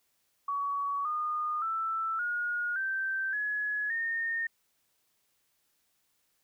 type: tone with pitch steps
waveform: sine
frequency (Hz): 1128 / 1223 / 1326 / 1437.7 / 1558.8 / 1690.1 / 1832.4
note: C#6 / D#6 / E6 / F6 / G6 / G#6 / A#6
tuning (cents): +30 / -30 / +10 / +50 / -10 / +30 / -30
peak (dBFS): -29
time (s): 0.48-4.47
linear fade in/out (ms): 5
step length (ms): 570
effects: white hiss -74 dBFS RMS until 6.43 s